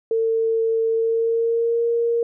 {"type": "tone with pitch glide", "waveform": "sine", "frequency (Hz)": [451, 467.2], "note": ["A4", "A#4"], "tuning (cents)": [43, 4], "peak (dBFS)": -17, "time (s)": [0.11, 2.23], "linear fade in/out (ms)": 2, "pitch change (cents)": 61, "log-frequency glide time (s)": [0.91, 1.85], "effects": []}